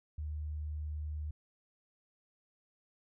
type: tone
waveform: sine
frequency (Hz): 75.8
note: D#2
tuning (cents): -45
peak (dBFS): -36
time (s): 0.18-1.31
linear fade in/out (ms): 5
effects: none